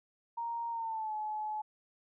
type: tone with pitch glide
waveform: sine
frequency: 932.3 to 854.9 Hz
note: A#5 to G#5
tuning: 0 to +50 cents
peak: -34 dBFS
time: 0.37-1.62 s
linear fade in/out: 10 ms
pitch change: -150 cents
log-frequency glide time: 0.7-1.14 s
effects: none